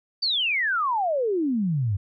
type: exponential sweep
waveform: sine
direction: down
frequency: 4699 to 92.5 Hz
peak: -21 dBFS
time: 0.22-1.97 s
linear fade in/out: 10 ms
effects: none